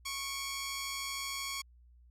10% pulse tone pair together, 1100 / 2333 Hz, C#6 / D7, -14 / -12 cents, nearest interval octave + minor second, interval 1302 cents, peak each -29 / -32 dBFS, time 0.05-1.62 s, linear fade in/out 10 ms, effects added 60 Hz sine -57 dBFS peak until 2.1 s + low-pass 12000 Hz 12 dB/octave

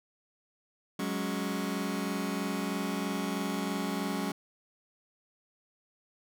sawtooth chord, F# suspended second, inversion none, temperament just, 185 / 208.1 / 277.5 Hz, F#3 / G#3 / C#4, 0 / +4 / +2 cents, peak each -31 dBFS, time 0.99-4.32 s, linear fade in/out 5 ms, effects none

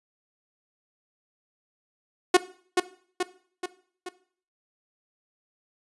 sawtooth tone with echo, 363.4 Hz, F#4, 31 cents flat, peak -9 dBFS, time 2.34-2.37 s, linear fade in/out 5 ms, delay 430 ms, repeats 4, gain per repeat -5 dB, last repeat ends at 4.09 s, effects noise-tail reverb RT60 0.5 s tail -17 dB re dry + resampled to 24000 Hz

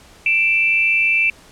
sine tone pair together, 2351 / 2653 Hz, D7 / E7, +1 / +10 cents, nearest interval major second, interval 209 cents, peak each -16 dBFS, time 0.26-1.3 s, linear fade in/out 2 ms, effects pink hiss -46 dBFS RMS until 1.51 s + low-pass 10000 Hz 12 dB/octave

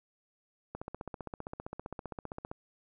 click train, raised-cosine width 1 ms, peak -25 dBFS, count 28, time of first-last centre 0.75-2.515 s, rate 15.3 Hz, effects none

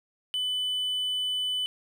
triangle tone with hard clipping, 3000 Hz, F#7, 23 cents sharp, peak -27 dBFS, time 0.34-1.66 s, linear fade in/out 0 ms, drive 5 dB, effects none

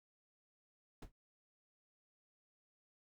brown noise with exponential decay, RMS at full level -38 dBFS, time 1.02-1.12 s, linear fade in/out 5 ms, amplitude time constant 20 ms, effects none

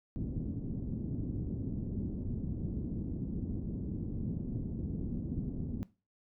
white low-pass noise, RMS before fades -37 dBFS, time 0.16-5.83 s, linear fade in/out 0 ms, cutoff 260 Hz, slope 24 dB/octave, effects noise-tail reverb RT60 0.3 s tail -18 dB re dry

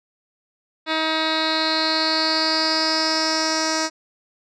10% pulse tone with low-pass filter sweep, 317.3 Hz, D#4, 34 cents sharp, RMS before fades -21 dBFS, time 0.86-3.9 s, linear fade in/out 50 ms, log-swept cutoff 3500 to 6100 Hz, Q 7.3, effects none

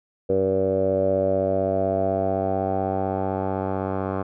10% pulse tone with low-pass filter sweep, 95.8 Hz, G2, 39 cents flat, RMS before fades -23 dBFS, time 0.29-4.23 s, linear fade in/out 10 ms, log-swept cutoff 500 to 990 Hz, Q 7, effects none

